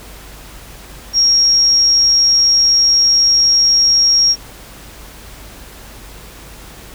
sine tone, 5588 Hz, F8, in tune, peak -8 dBFS, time 1.13-4.36 s, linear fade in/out 50 ms, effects added 50 Hz sine -38 dBFS peak until 6.94 s + pink hiss -37 dBFS RMS until 6.94 s

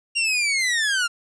sawtooth linear sweep, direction down, 2800 to 1367 Hz, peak -16 dBFS, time 0.15-1.08 s, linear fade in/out 20 ms, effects resampled to 22050 Hz

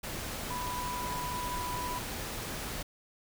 sine tone in noise, 987.8 Hz, B5, in tune, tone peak -35 dBFS, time 0.5-1.99 s, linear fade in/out 10 ms, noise pink, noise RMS -38 dBFS, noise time 0.03-2.83 s, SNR 0 dB, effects none

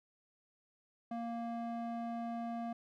square tone with band-pass filter, 233.1 Hz, A#3, in tune, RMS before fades -40 dBFS, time 1.11-2.73 s, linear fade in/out 5 ms, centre 510 Hz, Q 3.2, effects none

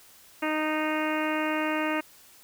harmonic tone, 309.1 Hz, D#4, 11 cents flat, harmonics 1 / 2 / 3 / 4 / 5 / 6 / 7 / 8 / 9, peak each -29 / -32 / -34 / -35 / -36 / -37 / -37 / -38 / -39 dBFS, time 0.42-2.01 s, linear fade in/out 10 ms, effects white hiss -54 dBFS RMS until 2.43 s

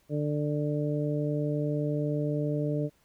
harmonic tone, 148.1 Hz, D3, 15 cents sharp, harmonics 1 / 2 / 3 / 4, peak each -29 / -32 / -34 / -35 dBFS, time 0.09-2.9 s, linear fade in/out 50 ms, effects pink hiss -67 dBFS RMS until 3.04 s

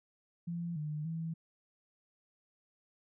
sine tone with pitch steps, 170.7 / 151.2 / 163.3 Hz, F3 / D#3 / E3, -39 / -49 / -16 cents, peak -35 dBFS, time 0.47-1.34 s, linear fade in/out 10 ms, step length 290 ms, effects none

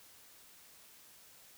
silence, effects white hiss -59 dBFS RMS until 1.57 s

